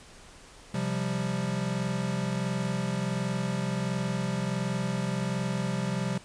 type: chord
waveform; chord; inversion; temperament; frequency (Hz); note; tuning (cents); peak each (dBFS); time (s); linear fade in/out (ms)
square; C suspended fourth; none; equal with one note detuned; 131.19 / 174.61 / 196; C3 / F3 / G3; +5 / 0 / 0; -33; 0.74-6.18; 5
effects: pink hiss -51 dBFS RMS until 6.24 s + resampled to 22050 Hz